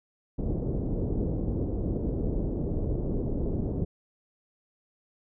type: low-pass noise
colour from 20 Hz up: pink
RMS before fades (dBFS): -29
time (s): 0.38-3.85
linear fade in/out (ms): 10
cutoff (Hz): 470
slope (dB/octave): 24
effects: none